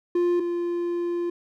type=tone pair in turn; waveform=triangle; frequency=350.2 / 346.8 Hz; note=F4 / F4; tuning=+5 / -12 cents; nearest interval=unison; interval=17 cents; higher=first; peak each=-17 / -22 dBFS; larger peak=first; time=0.15-0.4 / 0.4-1.3 s; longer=second; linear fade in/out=5 ms; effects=none